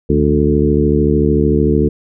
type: harmonic tone with a mistuned harmonic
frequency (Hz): 73.42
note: D2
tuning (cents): 0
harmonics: 1 / 2 / 3 / 4 / 5 / 6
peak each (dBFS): -17 / -17 / -17 / -17 / -17 / -17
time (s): 0.09-1.89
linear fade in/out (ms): 10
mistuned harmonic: 2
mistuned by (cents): +69
effects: none